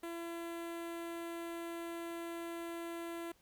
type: tone with notch filter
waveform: sawtooth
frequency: 337.5 Hz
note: E4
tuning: 41 cents sharp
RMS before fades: -43 dBFS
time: 0.03-3.32 s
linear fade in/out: 5 ms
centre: 5200 Hz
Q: 1.3
effects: pink hiss -70 dBFS RMS until 3.41 s